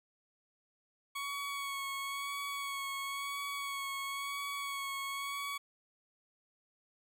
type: tone with vibrato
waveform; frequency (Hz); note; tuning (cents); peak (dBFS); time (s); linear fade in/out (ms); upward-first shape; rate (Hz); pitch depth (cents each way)
20% pulse; 1114; C#6; +8; -32; 1.15-5.58; 10; sine; 0.98; 23
effects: none